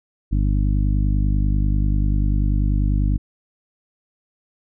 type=harmonic tone; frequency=50.2 Hz; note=G1; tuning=42 cents sharp; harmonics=1 / 2 / 3 / 4 / 5 / 6; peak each=-17 / -23 / -27 / -29 / -31 / -33 dBFS; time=0.31-3.18 s; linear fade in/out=20 ms; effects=none